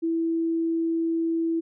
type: tone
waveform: sine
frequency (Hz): 329.6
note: E4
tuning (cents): 0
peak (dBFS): -22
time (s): 0.02-1.61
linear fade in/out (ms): 20
effects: none